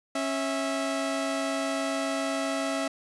sawtooth tone pair together, 274 / 655.1 Hz, C#4 / E5, -20 / -11 cents, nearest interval octave + minor third, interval 1509 cents, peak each -26 dBFS, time 0.15-2.88 s, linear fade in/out 5 ms, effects resampled to 24000 Hz

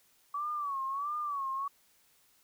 sine tone with vibrato, 1136 Hz, C#6, 42 cents sharp, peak -32 dBFS, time 0.34-1.68 s, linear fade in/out 5 ms, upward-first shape sine, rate 1.5 Hz, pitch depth 110 cents each way, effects white hiss -67 dBFS RMS until 2.43 s

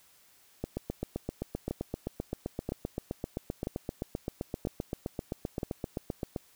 two click trains, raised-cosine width 2 ms, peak -19 / -19 dBFS, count 5 / 45, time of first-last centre 1.71-5.632 / 0.64-6.362 s, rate 1.02 / 7.69 Hz, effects white hiss -62 dBFS RMS until 6.55 s

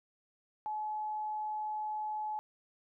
sine tone, 854 Hz, G#5, 48 cents sharp, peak -34 dBFS, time 0.66-2.39 s, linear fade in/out 0 ms, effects none

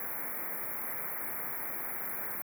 white band-stop noise, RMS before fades -37 dBFS, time 0-2.42 s, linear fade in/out 2 ms, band 2300 to 11000 Hz, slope 96 dB/octave, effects high-pass 150 Hz 12 dB/octave

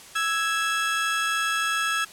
30% pulse tone pair together, 1318.5 / 1661.2 Hz, E6 / G#6, 0 / 0 cents, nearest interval major third, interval 400 cents, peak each -23 dBFS, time 0.15-2.05 s, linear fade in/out 10 ms, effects white hiss -45 dBFS RMS until 2.12 s + low-pass 10000 Hz 12 dB/octave

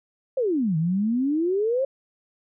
sine exponential two-way sweep, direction down then up, 553 to 153.9 to 553 Hz, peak -20 dBFS, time 0.37-1.85 s, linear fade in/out 5 ms, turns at 0.77 s, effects none

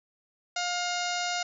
harmonic tone with a mistuned harmonic, 709 Hz, F5, 26 cents sharp, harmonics 1 / 2 / 3 / 4 / 5 / 6 / 7 / 8 / 9 / 10, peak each -32 / -35 / -37 / -38 / -39 / -40 / -40 / -41 / -42 / -42 dBFS, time 0.56-1.43 s, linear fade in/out 5 ms, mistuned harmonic 5, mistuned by +75 cents, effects none

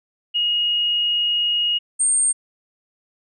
sine tone pair in turn, 2876 / 8618 Hz, F#7 / C#9, -50 / -50 cents, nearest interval octave + perfect fifth, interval 1900 cents, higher second, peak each -17 / -15 dBFS, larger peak second, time 0.34-1.79 / 1.99-2.33 s, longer first, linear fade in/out 20 ms, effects none

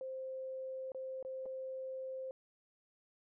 sine tone with dropouts, 524 Hz, C5, 2 cents sharp, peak -40 dBFS, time 0.01-2.31 s, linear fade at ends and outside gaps 1 ms, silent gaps 0.919-0.947 / 1.227-1.249 / 1.457-1.461 s, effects none

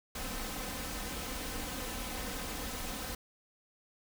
pink noise with comb filter, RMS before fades -39 dBFS, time 0.15-3.15 s, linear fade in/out 5 ms, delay 3.9 ms, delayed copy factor +0.6, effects none

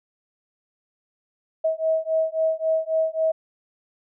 sine beating tone pair, 639 / 642.7 Hz, D#5 / E5, +46 / -44 cents, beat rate 3.7 Hz, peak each -23 dBFS, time 1.64-3.32 s, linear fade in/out 10 ms, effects none

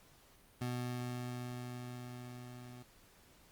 25% pulse tone with level ramp, 123.47 Hz, B2, in tune, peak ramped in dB -32 to -46 dBFS, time 0.61-2.83 s, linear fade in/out 5 ms, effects pink hiss -64 dBFS RMS until 3.51 s + Opus 48 kbps

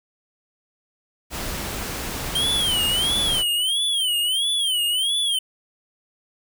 pink noise, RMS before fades -29 dBFS, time 1.3-3.44 s, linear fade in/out 50 ms
square tone with vibrato, 3132 Hz, G7, 2 cents flat, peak -20 dBFS, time 2.35-5.39 s, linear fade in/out 5 ms, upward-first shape sine, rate 1.5 Hz, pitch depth 170 cents each way
effects none

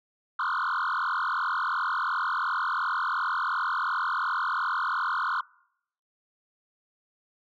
sine tone with frequency modulation, 1244.5 Hz, D#6, in tune, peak -23 dBFS, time 0.39-5.41 s, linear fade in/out 5 ms, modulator 42.8 Hz, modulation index 5.6, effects noise-tail reverb RT60 0.7 s tail -24 dB re dry + tanh soft clip ceiling -24 dBFS

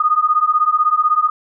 sine beating tone pair, 1226 / 1242 Hz, D#6 / D#6, -26 / -3 cents, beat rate 16 Hz, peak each -15 dBFS, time 0-1.3 s, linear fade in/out 5 ms, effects none

